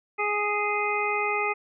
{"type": "harmonic tone", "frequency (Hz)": 415.3, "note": "G#4", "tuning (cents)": 0, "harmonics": [1, 2, 3, 5, 6], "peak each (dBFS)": [-30, -30, -30, -30, -30], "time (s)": [0.18, 1.54], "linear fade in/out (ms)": 20, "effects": []}